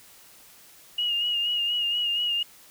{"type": "tone with vibrato", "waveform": "sine", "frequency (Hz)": 2863, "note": "F7", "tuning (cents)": 42, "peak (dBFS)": -23, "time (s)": [0.98, 2.43], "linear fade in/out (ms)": 5, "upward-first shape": "sine", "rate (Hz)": 4.2, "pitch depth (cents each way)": 37, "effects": ["white hiss -52 dBFS RMS until 2.7 s"]}